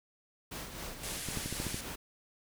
pink noise with tremolo, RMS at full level -41 dBFS, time 0.51-1.96 s, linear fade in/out 10 ms, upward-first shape sine, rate 3.8 Hz, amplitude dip 50%
white band-pass noise, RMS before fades -42 dBFS, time 1.03-1.81 s, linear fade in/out 5 ms, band 1500 to 12000 Hz, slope 96 dB/octave
clicks, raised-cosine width 3 ms, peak -24 dBFS, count 7, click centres 1.287 / 1.373 / 1.46 / 1.526 / 1.601 / 1.667 / 1.744 s
effects none

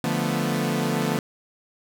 sawtooth chord, B half-diminished seventh, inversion first, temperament equal, 146.83 / 174.61 / 220 / 246.9 Hz, D3 / F3 / A3 / B3, 0 / 0 / 0 / 0 cents, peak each -24 dBFS, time 0.04-1.19 s, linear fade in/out 2 ms, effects none

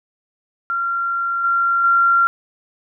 sine tone with level steps, 1377 Hz, F6, 25 cents flat, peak -18 / -14 / -11 dBFS, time 0.7-2.27 s, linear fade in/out 0 ms, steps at 1.44 / 1.84 s, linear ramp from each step 2 ms, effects none

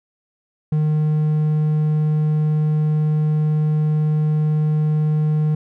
triangle tone, 153 Hz, D#3, 29 cents flat, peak -13 dBFS, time 0.72-5.55 s, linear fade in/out 5 ms, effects none

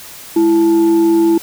sine tone with frequency modulation, 332.6 Hz, E4, 16 cents sharp, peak -8 dBFS, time 0.36-1.38 s, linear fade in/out 5 ms, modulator 540 Hz, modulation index 0.32, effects white hiss -34 dBFS RMS until 1.42 s

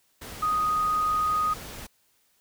sine tone in noise, 1244.5 Hz, D#6, in tune, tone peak -22 dBFS, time 0.42-1.54 s, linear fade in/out 10 ms, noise pink, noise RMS -40 dBFS, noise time 0.21-1.87 s, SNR +15 dB, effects white hiss -67 dBFS RMS until 2.4 s

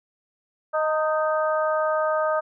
harmonic tone with a mistuned harmonic, 311.1 Hz, D#4, in tune, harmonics 2 / 3 / 4 / 5, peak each -22 / -30 / -26 / -32 dBFS, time 0.73-2.41 s, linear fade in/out 20 ms, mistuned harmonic 3, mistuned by -32 cents, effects none

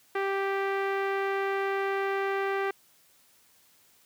sawtooth tone with low-pass filter, 392 Hz, G4, in tune, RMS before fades -29 dBFS, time 0.15-2.71 s, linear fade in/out 5 ms, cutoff 2000 Hz, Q 1.7, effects white hiss -62 dBFS RMS until 4.05 s + high-pass 60 Hz 12 dB/octave

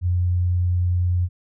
sine tone, 89 Hz, F2, 33 cents sharp, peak -17 dBFS, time 0.01-1.29 s, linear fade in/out 50 ms, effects none

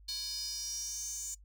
square tone with high-pass filter sweep, 332.3 Hz, E4, 14 cents sharp, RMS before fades -39 dBFS, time 0.08-1.35 s, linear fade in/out 10 ms, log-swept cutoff 4400 to 7000 Hz, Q 7.9, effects noise-tail reverb RT60 0.1 s tail -21 dB re dry + added 50 Hz sine -54 dBFS peak until 1.44 s

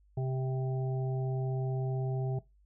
harmonic tone, 130.81 Hz, C3, in tune, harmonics 1 / 3 / 5 / 6, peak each -30 / -40 / -44 / -46 dBFS, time 0.17-2.39 s, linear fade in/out 5 ms, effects noise-tail reverb RT60 0.2 s tail -18 dB re dry + added 50 Hz sine -61 dBFS peak until 2.65 s

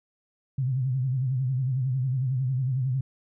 sine tone with vibrato, 129.8 Hz, C3, 13 cents flat, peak -23 dBFS, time 0.58-3.01 s, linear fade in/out 5 ms, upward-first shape sine, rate 11 Hz, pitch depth 94 cents each way, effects none

